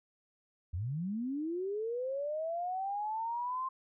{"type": "linear sweep", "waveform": "sine", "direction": "up", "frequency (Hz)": [76.9, 1058], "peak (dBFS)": -33, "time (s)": [0.73, 3.69], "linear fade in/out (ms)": 10, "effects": []}